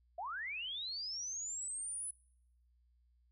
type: linear sweep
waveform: sine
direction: up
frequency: 636 to 10180 Hz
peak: -39 dBFS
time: 0.18-2.11 s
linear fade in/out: 5 ms
effects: noise-tail reverb RT60 0.8 s tail -25 dB re dry + added 60 Hz sine -68 dBFS peak until 3.31 s